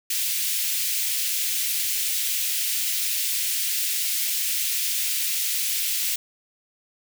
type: high-pass noise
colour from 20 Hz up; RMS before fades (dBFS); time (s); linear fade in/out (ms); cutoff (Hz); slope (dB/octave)
white; -25; 0.1-6.16; 5; 2200; 24
effects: none